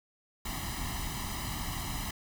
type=noise with comb filter; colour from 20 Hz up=pink; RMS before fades=-36 dBFS; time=0.45-2.11 s; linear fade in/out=5 ms; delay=1 ms; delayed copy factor=+0.85; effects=none